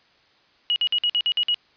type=tone bursts; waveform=sine; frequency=2903 Hz; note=F#7; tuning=34 cents flat; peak=-18 dBFS; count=8; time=0.7-1.544 s; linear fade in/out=0 ms; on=60 ms; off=52 ms; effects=white hiss -59 dBFS RMS until 1.76 s + resampled to 11025 Hz